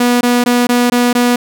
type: tone bursts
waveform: sawtooth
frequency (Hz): 243.5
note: B3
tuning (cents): -24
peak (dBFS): -5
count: 6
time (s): 0-1.36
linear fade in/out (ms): 5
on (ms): 210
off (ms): 20
effects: none